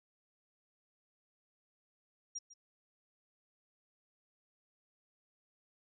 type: tone with echo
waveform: sine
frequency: 5700 Hz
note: F8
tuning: 34 cents sharp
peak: -38 dBFS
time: 2.35-2.39 s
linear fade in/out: 10 ms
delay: 150 ms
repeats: 1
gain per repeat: -15 dB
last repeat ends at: 2.54 s
effects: none